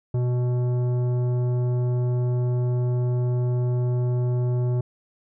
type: tone with tanh clipping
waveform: triangle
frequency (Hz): 123.47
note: B2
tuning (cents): 0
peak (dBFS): -22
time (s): 0.14-4.81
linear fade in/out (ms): 5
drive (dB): 16
effects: none